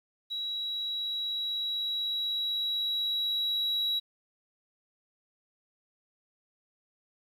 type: tone with level ramp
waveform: sine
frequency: 3884 Hz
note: B7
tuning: 30 cents flat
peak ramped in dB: -31 to -24 dBFS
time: 0.3-4 s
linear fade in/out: 20 ms
effects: tanh soft clip ceiling -25 dBFS + 10-bit